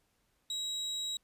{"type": "tone", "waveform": "35% pulse", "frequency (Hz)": 3845, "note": "B7", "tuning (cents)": -47, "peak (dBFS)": -32, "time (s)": [0.5, 1.17], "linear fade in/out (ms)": 2, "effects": ["pink hiss -75 dBFS RMS until 1.23 s", "resampled to 32000 Hz"]}